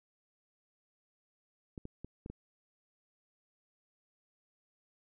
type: clicks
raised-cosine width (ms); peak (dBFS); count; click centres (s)
3; -30; 5; 1.778 / 1.854 / 2.046 / 2.261 / 2.3
effects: none